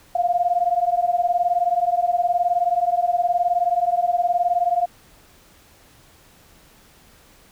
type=beating tone pair; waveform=sine; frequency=694 / 713 Hz; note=F5 / F5; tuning=-11 / +36 cents; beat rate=19 Hz; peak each=-20 dBFS; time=0.15-4.86 s; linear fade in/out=5 ms; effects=pink hiss -52 dBFS RMS until 7.51 s